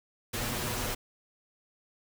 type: noise with comb filter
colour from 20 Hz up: pink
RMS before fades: -33 dBFS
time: 0.33-0.95 s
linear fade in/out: 10 ms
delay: 8.3 ms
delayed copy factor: +0.75
effects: none